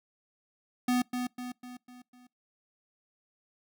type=tone with echo; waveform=square; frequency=248.2 Hz; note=B3; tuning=9 cents sharp; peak=-25 dBFS; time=0.88-1.02 s; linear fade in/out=5 ms; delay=250 ms; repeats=5; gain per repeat=-6 dB; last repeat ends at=2.27 s; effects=noise-tail reverb RT60 0.2 s tail -24 dB re dry